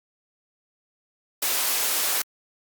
white high-pass noise, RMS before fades -24 dBFS, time 1.42-2.22 s, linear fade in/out 5 ms, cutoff 390 Hz, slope 12 dB/octave, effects Opus 48 kbps

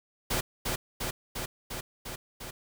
pink noise with echo, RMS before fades -29 dBFS, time 0.3-0.41 s, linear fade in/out 10 ms, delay 350 ms, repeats 6, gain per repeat -2 dB, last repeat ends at 2.51 s, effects none

